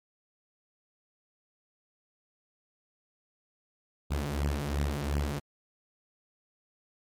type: beating tone pair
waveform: sawtooth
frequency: 70.7 / 73.5 Hz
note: C#2 / D2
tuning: +35 / +2 cents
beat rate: 2.8 Hz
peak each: -27 / -28 dBFS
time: 4.1-5.4 s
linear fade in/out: 20 ms
effects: MP3 96 kbps